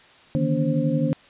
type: tone cluster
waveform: sine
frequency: 147.8 / 159.4 / 238.6 / 286.6 / 527 Hz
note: D3 / D#3 / A#3 / D4 / C5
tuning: +11 / +42 / +41 / -42 / +12 cents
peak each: -26 / -24 / -25 / -26 / -28 dBFS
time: 0.35-1.13 s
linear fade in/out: 0 ms
effects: white hiss -51 dBFS RMS until 1.29 s + resampled to 8000 Hz